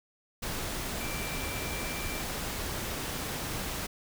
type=tone in noise; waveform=sine; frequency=2349 Hz; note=D7; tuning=in tune; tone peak=-41 dBFS; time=1-2.22 s; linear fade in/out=10 ms; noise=pink; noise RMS=-35 dBFS; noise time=0.42-3.87 s; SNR=-9 dB; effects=none